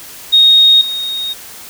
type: tone with level steps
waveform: sine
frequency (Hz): 3729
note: A#7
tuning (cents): 0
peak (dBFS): -4 / -17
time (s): 0.32-1.34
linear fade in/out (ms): 20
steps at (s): 0.81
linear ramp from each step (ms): 2
effects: white hiss -33 dBFS RMS until 1.69 s